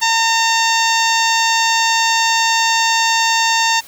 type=harmonic tone; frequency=910 Hz; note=A#5; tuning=42 cents flat; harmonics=1 / 2 / 3 / 4 / 5 / 6 / 7 / 8; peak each=-16 / -19 / -21 / -22 / -23 / -24 / -24 / -25 dBFS; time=0.01-3.81 s; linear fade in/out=20 ms; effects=white hiss -40 dBFS RMS until 3.87 s

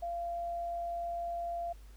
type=tone; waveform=sine; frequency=688 Hz; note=F5; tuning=26 cents flat; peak=-34 dBFS; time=0.02-1.73 s; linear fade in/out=10 ms; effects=added 50 Hz sine -49 dBFS peak until 1.96 s + pink hiss -64 dBFS RMS until 1.96 s

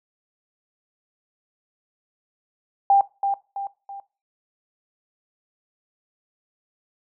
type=tone with echo; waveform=sine; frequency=794 Hz; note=G5; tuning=22 cents sharp; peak=-12 dBFS; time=2.9-3.01 s; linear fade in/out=2 ms; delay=330 ms; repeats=3; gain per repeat=-7 dB; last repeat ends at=4 s; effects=noise-tail reverb RT60 0.3 s tail -20 dB re dry

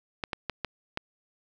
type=clicks; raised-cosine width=0.3 ms; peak=-14 dBFS; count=5; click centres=0.238 / 0.332 / 0.497 / 0.647 / 0.974 s; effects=none

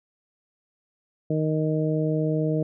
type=harmonic tone; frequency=155.56 Hz; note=D#3; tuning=in tune; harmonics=1 / 2 / 3 / 4; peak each=-24 / -27 / -28 / -31 dBFS; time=1.3-2.63 s; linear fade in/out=5 ms; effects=none

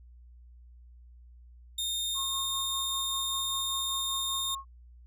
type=tone; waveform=sawtooth; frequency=3659 Hz; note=A#7; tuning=33 cents flat; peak=-27 dBFS; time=1.78-4.55 s; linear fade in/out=5 ms
type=tone with tremolo; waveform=sine; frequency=1086 Hz; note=C#6; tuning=36 cents flat; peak=-35 dBFS; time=2.14-4.65 s; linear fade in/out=50 ms; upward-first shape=sine; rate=5.1 Hz; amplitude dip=55%
effects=added 60 Hz sine -50 dBFS peak until 5.06 s

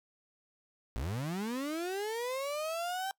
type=linear sweep; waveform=35% pulse; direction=up; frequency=50.1 to 784 Hz; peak=-32 dBFS; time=0.96-3.11 s; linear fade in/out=0 ms; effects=noise-tail reverb RT60 0.1 s tail -23 dB re dry

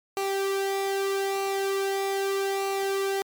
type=tone with flanger; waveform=sawtooth; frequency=391.6 Hz; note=G4; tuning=2 cents flat; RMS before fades=-27 dBFS; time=0.17-3.22 s; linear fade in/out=0 ms; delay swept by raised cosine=0.58 to 1.88 ms; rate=0.8 Hz; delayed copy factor=-0.6; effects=MP3 96 kbps

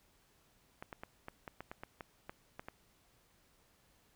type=clicks; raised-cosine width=0.5 ms; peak=-29 dBFS; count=12; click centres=0.825 / 0.928 / 1.035 / 1.284 / 1.478 / 1.606 / 1.715 / 1.835 / 2.008 / 2.295 / 2.595 / 2.685 s; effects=pink hiss -70 dBFS RMS until 4.15 s

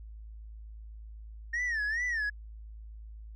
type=tone with vibrato; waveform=sine; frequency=1823 Hz; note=A#6; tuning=39 cents flat; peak=-26 dBFS; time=1.53-2.3 s; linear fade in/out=10 ms; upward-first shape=sine; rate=2.4 Hz; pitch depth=150 cents each way; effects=tanh soft clip ceiling -28 dBFS + added 54 Hz sine -43 dBFS peak until 3.35 s

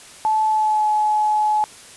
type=tone with pitch glide; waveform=sine; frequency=868 to 850.6 Hz; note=A5 to G#5; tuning=-24 to +41 cents; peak=-15 dBFS; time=0.25-1.64 s; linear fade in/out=0 ms; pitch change=-35 cents; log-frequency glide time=0.46-0.88 s; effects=white hiss -42 dBFS RMS until 1.96 s + resampled to 24000 Hz

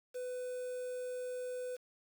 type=tone with quantisation; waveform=triangle; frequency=500 Hz; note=B4; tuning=21 cents sharp; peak=-36 dBFS; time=0.14-1.77 s; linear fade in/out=20 ms; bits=9; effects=none

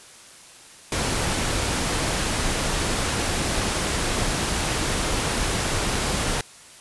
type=noise; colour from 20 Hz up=pink; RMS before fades=-24 dBFS; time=0.92-6.41 s; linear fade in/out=2 ms; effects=white hiss -46 dBFS RMS until 6.8 s + resampled to 24000 Hz

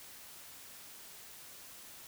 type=silence; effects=white hiss -52 dBFS RMS until 2.07 s

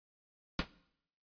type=noise with exponential decay; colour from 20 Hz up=pink; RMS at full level=-27 dBFS; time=0.59-0.68 s; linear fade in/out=2 ms; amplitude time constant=19 ms; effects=noise-tail reverb RT60 0.7 s tail -19 dB re dry + resampled to 11025 Hz

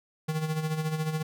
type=tone with tremolo; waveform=square; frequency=156.6 Hz; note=D#3; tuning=11 cents sharp; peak=-26 dBFS; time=0.28-1.23 s; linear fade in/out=10 ms; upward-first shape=sine; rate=14 Hz; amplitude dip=60%; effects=none

